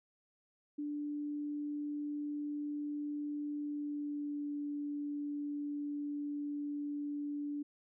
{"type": "tone with pitch glide", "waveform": "sine", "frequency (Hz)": [293.7, 290.8], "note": ["D4", "D4"], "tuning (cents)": [0, -17], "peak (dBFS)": -36, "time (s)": [0.78, 7.63], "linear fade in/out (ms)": 10, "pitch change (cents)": -17, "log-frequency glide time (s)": [3.55, 4.52], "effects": []}